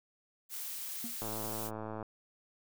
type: noise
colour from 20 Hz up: blue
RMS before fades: -41 dBFS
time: 0.49-1.71 s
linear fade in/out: 50 ms
type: tone with exponential decay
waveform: triangle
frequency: 234.9 Hz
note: A#3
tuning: 13 cents sharp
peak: -35 dBFS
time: 1.04-1.2 s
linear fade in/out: 2 ms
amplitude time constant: 34 ms
type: click train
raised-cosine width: 1 ms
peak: -27 dBFS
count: 89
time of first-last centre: 1.22-2.027 s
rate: 109 Hz
effects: none